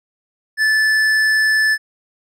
sine tone with tanh clipping, 1745 Hz, A6, 15 cents flat, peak -14 dBFS, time 0.57-1.78 s, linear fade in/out 50 ms, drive 11 dB, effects none

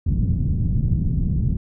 white low-pass noise, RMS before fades -20 dBFS, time 0.06-1.57 s, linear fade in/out 5 ms, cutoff 170 Hz, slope 24 dB/octave, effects none

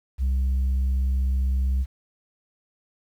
sine tone, 65.41 Hz, C2, in tune, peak -17 dBFS, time 0.18-1.86 s, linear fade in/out 50 ms, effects tanh soft clip ceiling -19 dBFS + 9-bit

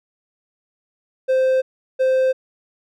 triangle tone pair in turn, 521 / 521 Hz, C5 / C5, -7 / -7 cents, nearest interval unison, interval 0 cents, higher neither, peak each -12 dBFS, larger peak neither, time 1.28-1.62 / 1.99-2.33 s, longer neither, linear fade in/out 20 ms, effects none

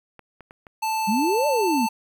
clicks, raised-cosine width 0.5 ms, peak -28 dBFS, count 4, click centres 0.193 / 0.407 / 0.509 / 0.668 s
square tone with pitch glide, 880 to 885.6 Hz, A5 to A5, 0 to +11 cents, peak -23 dBFS, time 0.82-1.89 s, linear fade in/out 10 ms, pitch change +11 cents, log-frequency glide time 1.24-1.55 s
sine exponential two-way sweep, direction up then down, 189.8 to 611 to 212.1 Hz, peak -20 dBFS, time 1.07-1.87 s, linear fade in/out 20 ms, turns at 1.47 s
effects 9-bit

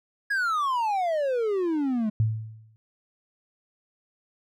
triangle exponential sweep, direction down, 1684 to 207.7 Hz, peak -21 dBFS, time 0.3-2.1 s, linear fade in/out 10 ms
sine tone with exponential decay, 110 Hz, A2, in tune, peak -17 dBFS, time 2.2-2.76 s, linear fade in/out 0 ms, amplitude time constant 120 ms
effects none

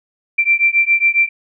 sine beating tone pair, 2349 / 2356.3 Hz, D7 / D7, 0 / +5 cents, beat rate 7.3 Hz, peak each -14 dBFS, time 0.38-1.29 s, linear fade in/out 10 ms, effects none

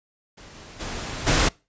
pink noise with level steps, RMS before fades -45 / -43 / -32 / -19 dBFS, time 0.37-1.49 s, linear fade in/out 10 ms, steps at 0.54 / 0.79 / 1.26 s, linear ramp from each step 20 ms, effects noise-tail reverb RT60 0.3 s tail -25 dB re dry + resampled to 16000 Hz

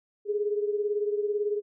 sine beating tone pair, 412 / 430 Hz, G#4 / A4, -14 / -40 cents, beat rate 18 Hz, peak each -26 / -32 dBFS, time 0.25-1.62 s, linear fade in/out 50 ms, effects none

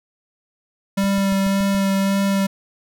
square tone with vibrato, 196 Hz, G3, in tune, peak -17 dBFS, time 0.97-2.47 s, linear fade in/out 10 ms, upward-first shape sine, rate 1.8 Hz, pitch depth 12 cents each way
click train, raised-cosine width 5 ms, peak -22 dBFS, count 6, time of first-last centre 1.04-1.748 s, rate 7.06 Hz
effects none

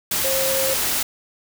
sine tone in noise, 534 Hz, C5, 35 cents sharp, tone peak -22 dBFS, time 0.24-0.74 s, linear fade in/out 5 ms, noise white, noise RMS -22 dBFS, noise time 0.11-1.03 s, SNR -3 dB, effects none

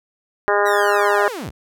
harmonic tone, 204.2 Hz, G#3, 29 cents flat, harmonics 2 / 3 / 4 / 5 / 6 / 7 / 8 / 9, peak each -19 / -21 / -22 / -23 / -24 / -24 / -25 / -26 dBFS, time 0.48-1.28 s, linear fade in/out 0 ms
sawtooth linear sweep, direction down, 1975.5 to 33.21 Hz, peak -23 dBFS, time 0.65-1.51 s, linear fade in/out 20 ms
effects none

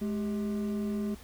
triangle tone pair together, 211.4 / 395.6 Hz, G#3 / G4, +31 / +16 cents, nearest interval major seventh, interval 1085 cents, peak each -28 / -36 dBFS, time 0.01-1.15 s, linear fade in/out 10 ms, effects added 67 Hz sine -51 dBFS peak until 1.23 s + pink hiss -53 dBFS RMS until 1.23 s

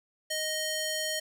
square tone with band-pass filter, 622.3 Hz, D#5, in tune, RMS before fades -32 dBFS, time 0.3-1.2 s, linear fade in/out 10 ms, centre 6300 Hz, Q 0.54, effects none

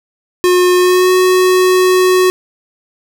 square tone with pitch glide, 360 to 368.8 Hz, F#4 to F#4, -47 to -6 cents, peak -8 dBFS, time 0.44-2.3 s, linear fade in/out 0 ms, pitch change +41 cents, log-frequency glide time 0.75-1.12 s, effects none

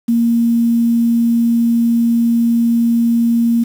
sine tone with quantisation, 233.1 Hz, A#3, in tune, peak -10 dBFS, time 0.08-3.64 s, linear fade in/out 10 ms, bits 6, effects none

